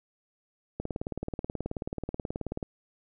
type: click train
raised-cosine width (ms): 2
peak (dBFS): -19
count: 35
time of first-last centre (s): 0.8-2.628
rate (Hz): 18.6
effects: none